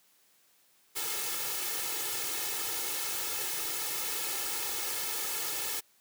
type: noise with comb filter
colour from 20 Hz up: white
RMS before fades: -34 dBFS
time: 0.95-5.81 s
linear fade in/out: 20 ms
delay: 2.3 ms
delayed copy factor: +1
effects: white hiss -66 dBFS RMS until 6 s + high-pass 150 Hz 12 dB/octave